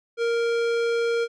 sine tone with tanh clipping, 466.2 Hz, A#4, in tune, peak -23 dBFS, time 0.17-1.28 s, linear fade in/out 50 ms, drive 18 dB, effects none

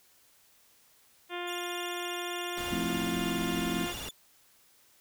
harmonic tone, 351.8 Hz, F4, 13 cents sharp, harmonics 1 / 2 / 3 / 4 / 5 / 6 / 7 / 8 / 9 / 10, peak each -38 / -41 / -43 / -44 / -45 / -46 / -46 / -47 / -48 / -48 dBFS, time 1.29-3.95 s, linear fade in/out 50 ms
sawtooth tone with vibrato, 3136 Hz, G7, in tune, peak -38 dBFS, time 1.47-4.11 s, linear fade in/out 5 ms, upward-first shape square, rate 18 Hz, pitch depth 180 cents each way
pink noise, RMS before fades -41 dBFS, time 2.57-4.09 s, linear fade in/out 2 ms
sine chord, F major seventh, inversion none, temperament equal, 174.61 / 220 / 261.6 / 329.6 Hz, F3 / A3 / C4 / E4, 0 / 0 / 0 / 0 cents, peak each -36 dBFS, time 2.71-3.86 s, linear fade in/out 10 ms
effects white hiss -63 dBFS RMS until 5 s

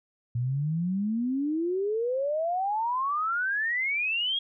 sine exponential sweep, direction up, 116.54 to 3322 Hz, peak -25 dBFS, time 0.35-4.39 s, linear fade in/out 5 ms, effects none

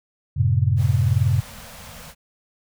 sine chord, F# diminished, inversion none, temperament just, 92.5 / 111 / 133.2 Hz, F#2 / A2 / C3, 0 / +16 / +31 cents, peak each -20 dBFS, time 0.36-1.41 s, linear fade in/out 20 ms
pink band-stop noise, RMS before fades -40 dBFS, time 0.76-2.15 s, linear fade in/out 50 ms, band 250 to 460 Hz, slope 96 dB/octave
effects none

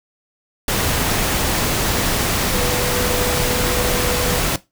sine tone in noise, 493.9 Hz, B4, in tune, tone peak -23 dBFS, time 2.54-4.39 s, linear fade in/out 2 ms, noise pink, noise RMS -19 dBFS, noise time 0.68-4.56 s, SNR -7 dB, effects noise-tail reverb RT60 0.2 s tail -17 dB re dry

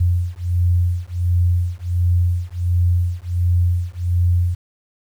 sine beating tone pair, 87.31 / 88.71 Hz, F2 / F2, 0 / +28 cents, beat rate 1.4 Hz, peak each -18 dBFS, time 0-4.55 s, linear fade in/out 10 ms, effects 8-bit

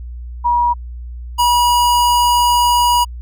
sine / square tone pair in turn, 960 / 967.2 Hz, B5 / B5, -49 / -36 cents, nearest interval unison, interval 13 cents, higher second, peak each -11 dBFS, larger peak neither, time 0.44-0.74 / 1.38-3.05 s, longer second, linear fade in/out 20 ms, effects added 60 Hz sine -26 dBFS peak until 3.21 s

